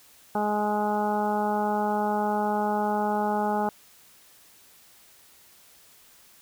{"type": "harmonic tone", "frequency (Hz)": 209.1, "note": "G#3", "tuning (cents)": 12, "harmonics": [1, 2, 3, 4, 5, 6, 7], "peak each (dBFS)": [-29, -31, -32, -26, -39, -37, -40], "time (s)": [0.35, 3.69], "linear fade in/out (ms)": 2, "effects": ["white hiss -55 dBFS RMS until 6.41 s"]}